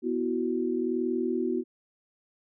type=chord; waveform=sine; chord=B suspended fourth; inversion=none; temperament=just; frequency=246.9 / 329.3 / 370.4 Hz; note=B3 / E4 / F#4; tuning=0 / -2 / +2 cents; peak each=-30 / -31 / -29 dBFS; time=0.02-1.64 s; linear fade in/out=50 ms; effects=none